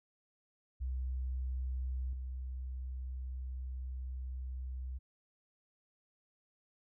sine tone with level steps, 64 Hz, C2, 38 cents flat, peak -34 / -38 dBFS, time 0.8-4.99 s, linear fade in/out 20 ms, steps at 2.13 s, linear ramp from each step 2 ms, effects none

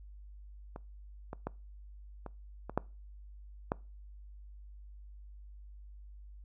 clicks, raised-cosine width 1 ms, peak -29 / -26 / -21 / -28 / -26 / -14 / -16 dBFS, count 7, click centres 0.761 / 1.331 / 1.47 / 2.263 / 2.696 / 2.776 / 3.719 s, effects noise-tail reverb RT60 0.3 s tail -23 dB re dry + added 50 Hz sine -48 dBFS peak until 6.44 s

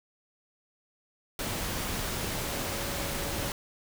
sine tone in noise, 560 Hz, C#5, 18 cents sharp, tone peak -42 dBFS, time 2.43-3.49 s, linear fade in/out 2 ms, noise pink, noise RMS -33 dBFS, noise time 1.39-3.52 s, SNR -12 dB, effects none

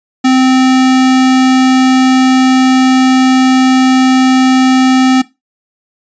square tone, 259.4 Hz, C4, 15 cents flat, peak -6 dBFS, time 0.24-5.22 s, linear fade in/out 10 ms, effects noise-tail reverb RT60 0.2 s tail -17 dB re dry + resampled to 16000 Hz

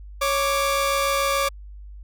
sawtooth tone pair together, 553.9 / 1174.7 Hz, C#5 / D6, -1 / 0 cents, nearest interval octave + minor second, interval 1301 cents, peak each -19 dBFS, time 0.21-1.49 s, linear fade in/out 10 ms, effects added 50 Hz sine -37 dBFS peak until 2.03 s

